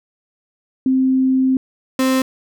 sine / 35% pulse tone pair in turn, 261.6 / 261.6 Hz, C4 / C4, 0 / 0 cents, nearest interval unison, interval 0 cents, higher neither, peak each -12 dBFS, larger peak neither, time 0.86-1.57 / 1.99-2.22 s, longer first, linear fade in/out 2 ms, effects none

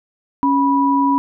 sine tone pair together, 277.2 / 979.9 Hz, C#4 / B5, 0 / -14 cents, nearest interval octave + minor seventh, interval 2186 cents, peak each -15 dBFS, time 0.43-1.18 s, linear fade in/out 0 ms, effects none

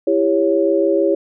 sine chord, C# diminished, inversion first, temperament just, 332.6 / 399.1 / 554.4 Hz, E4 / G4 / C#5, +16 / +31 / 0 cents, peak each -17 dBFS, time 0.07-1.15 s, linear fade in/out 5 ms, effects none

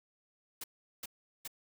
white noise bursts, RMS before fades -42 dBFS, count 3, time 0.61-1.477 s, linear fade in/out 5 ms, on 29 ms, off 390 ms, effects none

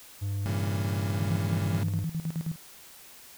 triangle tone, 99.7 Hz, G2, 30 cents sharp, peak -26 dBFS, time 0.21-2.05 s, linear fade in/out 20 ms
35% pulse chord, A# diminished seventh, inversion none, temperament just, 116.54 / 139.85 / 167.82 / 201.4 Hz, A#2 / C#3 / E3 / G3, 0 / +16 / +31 / +47 cents, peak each -35 dBFS, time 0.46-1.83 s, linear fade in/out 0 ms
sine tone with tremolo, 162.6 Hz, E3, 23 cents flat, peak -27 dBFS, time 1.2-2.56 s, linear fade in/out 2 ms, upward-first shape square, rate 9.5 Hz, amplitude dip 80%
effects white hiss -50 dBFS RMS until 3.37 s

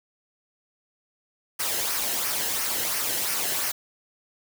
white noise with flanger, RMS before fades -27 dBFS, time 1.59-3.72 s, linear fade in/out 10 ms, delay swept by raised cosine 0.26 to 0.88 ms, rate 2.9 Hz, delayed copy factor -0.5, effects none

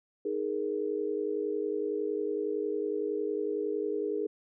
sine chord, D# suspended fourth, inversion none, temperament equal, 311.1 / 415.3 / 466.2 Hz, D#4 / G#4 / A#4, 0 / 0 / 0 cents, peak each -36 / -31 / -35 dBFS, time 0.25-4.27 s, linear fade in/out 5 ms, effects none

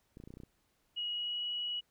clicks, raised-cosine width 3 ms, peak -36 dBFS, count 9, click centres 0.171 / 0.201 / 0.238 / 0.275 / 0.305 / 0.339 / 0.371 / 0.402 / 0.435 s
sine tone with pitch glide, 2900 to 2922 Hz, F#7 to F#7, -35 to -22 cents, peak -34 dBFS, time 0.96-1.81 s, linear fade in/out 20 ms, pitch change +13 cents, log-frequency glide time 1.11-1.46 s
effects pink hiss -75 dBFS RMS until 1.9 s

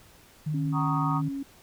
sine tone with vibrato, 152.6 Hz, D#3, 33 cents flat, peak -26 dBFS, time 0.46-1.29 s, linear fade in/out 10 ms, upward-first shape triangle, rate 20 Hz, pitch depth 41 cents each way
sine tone, 275.8 Hz, C#4, 9 cents flat, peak -30 dBFS, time 0.54-1.43 s, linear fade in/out 5 ms
sine chord, D# minor seventh, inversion first, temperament equal with one note detuned, 758.6 / 932.3 / 1108.7 / 1244.5 Hz, F#5 / A#5 / C#6 / D#6, +43 / 0 / 0 / 0 cents, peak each -36 / -32 / -33 / -30 dBFS, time 0.72-1.22 s, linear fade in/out 50 ms
effects tanh soft clip ceiling -11 dBFS + pink hiss -55 dBFS RMS until 1.62 s

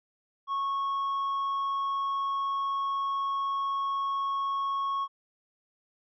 sine tone with tanh clipping, 1101 Hz, C#6, 12 cents flat, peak -28 dBFS, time 0.47-5.08 s, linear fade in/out 50 ms, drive 3 dB, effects none

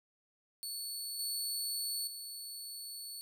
20% pulse tone with level steps, 4435 Hz, C#8, in tune, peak -33 / -29 / -37 dBFS, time 0.63-3.21 s, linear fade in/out 0 ms, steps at 1.19 / 2.07 s, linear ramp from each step 5 ms, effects none

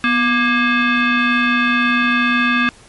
sine tone with frequency modulation, 698.5 Hz, F5, in tune, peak -12 dBFS, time 0.04-2.69 s, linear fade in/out 0 ms, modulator 943 Hz, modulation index 2.3, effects pink hiss -45 dBFS RMS until 2.88 s + MP3 48 kbps

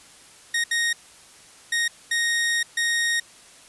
sawtooth tone bursts at uneven times, 1864.7 Hz, A#6, in tune, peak -17 dBFS, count 5, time 0.54-0.64 / 0.71-0.93 / 1.72-1.88 / 2.11-2.63 / 2.77-3.2 s, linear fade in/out 5 ms, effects white hiss -49 dBFS RMS until 3.68 s + resampled to 24000 Hz

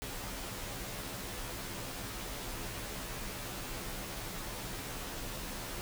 pink noise with comb filter, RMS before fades -41 dBFS, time 0.02-5.81 s, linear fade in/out 0 ms, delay 13 ms, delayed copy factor -0.95, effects none

